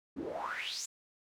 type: noise with band-pass filter sweep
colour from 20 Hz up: pink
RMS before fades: -39 dBFS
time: 0.16-0.86 s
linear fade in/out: 10 ms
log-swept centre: 250 to 7600 Hz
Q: 6.6
effects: none